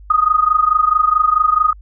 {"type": "tone with amplitude modulation", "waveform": "sine", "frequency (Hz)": 1244.5, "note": "D#6", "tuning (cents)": 0, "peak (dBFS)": -7, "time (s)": [0.1, 1.73], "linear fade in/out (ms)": 5, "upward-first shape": "sine", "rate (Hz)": 24.6, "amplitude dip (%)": 85, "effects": ["added 50 Hz sine -36 dBFS peak until 1.81 s"]}